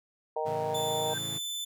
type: harmonic tone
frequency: 155.56 Hz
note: D#3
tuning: in tune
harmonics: 3 / 4 / 5 / 6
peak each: -33 / -34 / -35 / -36 dBFS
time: 0.36-1.14 s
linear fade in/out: 5 ms
type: chord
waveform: sawtooth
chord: A major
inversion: none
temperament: equal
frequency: 110 / 138.59 / 164.81 Hz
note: A2 / C#3 / E3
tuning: 0 / 0 / 0 cents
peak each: -39 dBFS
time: 0.45-1.39 s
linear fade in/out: 20 ms
type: tone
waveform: sawtooth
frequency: 3520 Hz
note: A7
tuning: in tune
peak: -30 dBFS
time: 0.74-1.65 s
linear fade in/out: 10 ms
type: tone with exponential growth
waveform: sine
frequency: 1568 Hz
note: G6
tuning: in tune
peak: -33 dBFS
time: 1.02-1.18 s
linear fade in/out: 2 ms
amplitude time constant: 33 ms
effects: none